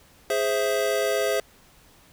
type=chord; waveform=square; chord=Ab augmented; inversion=none; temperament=equal; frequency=415.3 / 523.3 / 659.3 Hz; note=Ab4 / C5 / E5; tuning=0 / 0 / 0 cents; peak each=-27 dBFS; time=0.3-1.4 s; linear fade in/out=2 ms; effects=pink hiss -55 dBFS RMS until 2.12 s